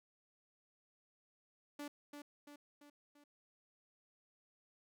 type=tone with echo; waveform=sawtooth; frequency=290.9 Hz; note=D4; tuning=16 cents flat; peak=-40 dBFS; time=1.79-1.88 s; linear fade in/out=5 ms; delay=340 ms; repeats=4; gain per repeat=-5 dB; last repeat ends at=3.24 s; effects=none